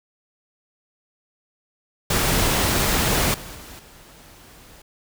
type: noise with level steps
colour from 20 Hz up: pink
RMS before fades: -20 / -37 / -40 / -47 dBFS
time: 2.1-4.82 s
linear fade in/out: 5 ms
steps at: 3.34 / 3.55 / 3.79 s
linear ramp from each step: 2 ms
effects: none